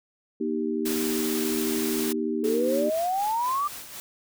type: chord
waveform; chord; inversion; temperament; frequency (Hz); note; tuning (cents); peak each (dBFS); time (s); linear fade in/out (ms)
sine; Eb major; second; equal with one note detuned; 237.8 / 311.1 / 392; Bb3 / Eb4 / G4; +35 / 0 / 0; -29; 0.4-2.9; 10
type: noise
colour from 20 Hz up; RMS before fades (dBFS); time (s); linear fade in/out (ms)
white; -32; 0.85-2.13; 10
type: exponential sweep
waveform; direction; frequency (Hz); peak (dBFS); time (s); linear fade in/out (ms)
sine; up; 415.3 to 1200; -23; 2.43-3.68; 10
type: noise with tremolo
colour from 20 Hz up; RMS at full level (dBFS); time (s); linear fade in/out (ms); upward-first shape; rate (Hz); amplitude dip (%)
white; -38; 2.44-4; 0; sine; 4; 50
effects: none